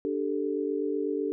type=chord; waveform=sine; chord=D suspended fourth; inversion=none; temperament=equal; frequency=293.7 / 392 / 440 Hz; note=D4 / G4 / A4; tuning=0 / 0 / 0 cents; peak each=-31 dBFS; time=0.05-1.32 s; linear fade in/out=0 ms; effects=none